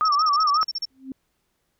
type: tone with vibrato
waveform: sine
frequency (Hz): 1210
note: D#6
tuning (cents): -49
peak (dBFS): -17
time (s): 0.01-0.63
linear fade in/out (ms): 0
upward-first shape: sine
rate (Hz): 5.5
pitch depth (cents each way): 110
type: tone bursts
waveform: sine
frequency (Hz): 5440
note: F8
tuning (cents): -46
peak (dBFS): -24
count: 12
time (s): 0.05-0.854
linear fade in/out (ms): 5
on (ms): 34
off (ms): 36
type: tone with exponential growth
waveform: sine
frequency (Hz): 264.8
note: C4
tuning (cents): +21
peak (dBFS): -27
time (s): 0.9-1.12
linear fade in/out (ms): 2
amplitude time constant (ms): 46
effects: pink hiss -72 dBFS RMS until 1.79 s